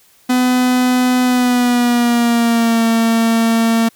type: tone with pitch glide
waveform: 45% pulse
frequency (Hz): 251.2 to 227.7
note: B3 to A#3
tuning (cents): +30 to -40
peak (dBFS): -11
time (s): 0.29-3.89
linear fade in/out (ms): 10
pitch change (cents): -170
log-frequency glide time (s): 1.23-2.85
effects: white hiss -51 dBFS RMS until 3.95 s